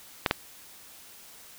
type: clicks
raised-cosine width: 0.3 ms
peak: -6 dBFS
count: 2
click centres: 0.262 / 0.311 s
effects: white hiss -50 dBFS RMS until 1.58 s